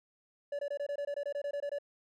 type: tone bursts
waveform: triangle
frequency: 573 Hz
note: D5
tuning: 43 cents flat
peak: -31 dBFS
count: 14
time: 0.52-1.786 s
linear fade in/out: 5 ms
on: 70 ms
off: 22 ms
effects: none